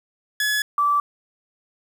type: tone pair in turn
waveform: sawtooth / sine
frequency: 1700 / 1161.5 Hz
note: G#6 / D6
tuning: +40 / -20 cents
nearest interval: perfect fifth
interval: 660 cents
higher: first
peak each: -16 dBFS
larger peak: neither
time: 0.4-0.62 / 0.78-1 s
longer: neither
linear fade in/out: 2 ms
effects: 8-bit